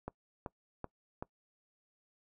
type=click train; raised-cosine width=1 ms; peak=-25 dBFS; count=4; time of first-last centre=0.08-1.225 s; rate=2.62 Hz; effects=noise-tail reverb RT60 0.1 s tail -22 dB re dry